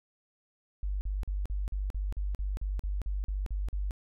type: tone bursts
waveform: sine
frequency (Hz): 49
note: G1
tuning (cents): 0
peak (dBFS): -29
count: 14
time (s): 0.83-3.909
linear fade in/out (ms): 0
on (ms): 180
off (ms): 43
effects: none